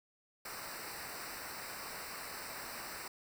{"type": "noise with comb filter", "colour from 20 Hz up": "pink", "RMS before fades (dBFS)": -45, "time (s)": [0.45, 3.08], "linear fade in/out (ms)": 5, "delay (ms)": 0.3, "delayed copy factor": -0.85, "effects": []}